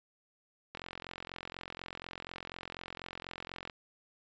click train, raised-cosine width 0.3 ms, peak -25 dBFS, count 131, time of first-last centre 0.75-3.698 s, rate 44.1 Hz, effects resampled to 16000 Hz

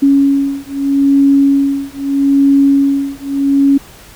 sine beating tone pair, 277.2 / 277.99 Hz, C#4 / C#4, 0 / +5 cents, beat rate 0.79 Hz, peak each -11 dBFS, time 0.02-3.78 s, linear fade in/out 10 ms, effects pink hiss -38 dBFS RMS until 4.15 s

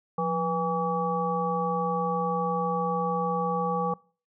harmonic tone with a mistuned harmonic, 163.1 Hz, E3, 18 cents flat, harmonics 1 / 3 / 5 / 7, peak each -30 / -30 / -30 / -30 dBFS, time 0.18-3.94 s, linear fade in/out 5 ms, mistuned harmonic 1, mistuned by +140 cents, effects noise-tail reverb RT60 0.4 s tail -24 dB re dry

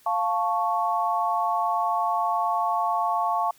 sine chord, F augmented, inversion none, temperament equal, 698.5 / 880 / 1108.7 Hz, F5 / A5 / C#6, 0 / 0 / 0 cents, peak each -26 dBFS, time 0.06-3.51 s, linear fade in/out 5 ms, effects white hiss -57 dBFS RMS until 3.58 s

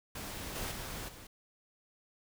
pink noise with level steps, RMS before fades -42 / -38 / -42 / -51 dBFS, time 0.15-1.27 s, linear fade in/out 5 ms, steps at 0.55 / 0.71 / 1.08 s, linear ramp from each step 10 ms, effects none

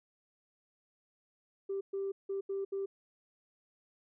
sine tone bursts at uneven times, 392 Hz, G4, in tune, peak -32 dBFS, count 5, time 1.69-1.81 / 1.93-2.12 / 2.29-2.41 / 2.49-2.65 / 2.72-2.86 s, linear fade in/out 10 ms, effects tanh soft clip ceiling -29 dBFS

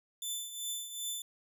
15% pulse tone with tremolo, 3520 Hz, A7, in tune, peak -27 dBFS, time 0.22-1.22 s, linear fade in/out 2 ms, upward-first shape triangle, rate 2.6 Hz, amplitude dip 70%, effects none

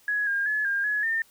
sine tone with pitch steps, 1676 / 1614 / 1709 / 1608 / 1692 / 1809 Hz, G#6 / G#6 / G#6 / G6 / G#6 / A6, +15 / -50 / +49 / +44 / +32 / +48 cents, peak -23 dBFS, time 0.08-1.22 s, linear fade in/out 2 ms, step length 190 ms, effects white hiss -59 dBFS RMS until 1.3 s

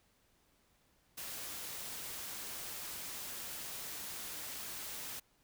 white noise, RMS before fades -44 dBFS, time 1.17-5.2 s, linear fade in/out 10 ms, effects pink hiss -72 dBFS RMS until 5.43 s

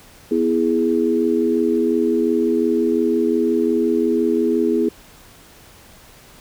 sine chord, E major, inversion second, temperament equal, 246.9 / 329.6 / 415.3 Hz, B3 / E4 / G#4, 0 / 0 / 0 cents, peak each -20 / -19 / -19 dBFS, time 0.31-4.89 s, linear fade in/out 5 ms, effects pink hiss -46 dBFS RMS until 6.4 s

